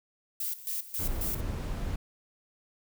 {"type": "noise with tremolo", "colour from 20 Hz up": "violet", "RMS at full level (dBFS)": -33, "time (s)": [0.4, 1.41], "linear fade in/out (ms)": 5, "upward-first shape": "square", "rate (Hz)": 3.7, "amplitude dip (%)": 80}
{"type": "noise", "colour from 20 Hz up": "brown", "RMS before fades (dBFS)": -33, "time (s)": [0.99, 1.96], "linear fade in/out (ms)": 5}
{"effects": []}